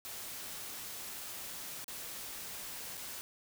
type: noise with dropouts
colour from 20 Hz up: white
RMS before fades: -44 dBFS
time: 0.05-3.21 s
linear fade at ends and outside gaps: 0 ms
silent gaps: 1.843-1.881 / 2.971-2.976 s
effects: none